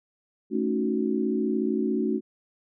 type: chord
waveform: sine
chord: D# half-diminished seventh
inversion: second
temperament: equal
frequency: 220 / 277.2 / 311.1 / 370 Hz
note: A3 / C#4 / D#4 / F#4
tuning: 0 / 0 / 0 / 0 cents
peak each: -27 / -29 / -31 / -28 dBFS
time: 0.5-2.21 s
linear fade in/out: 50 ms
effects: none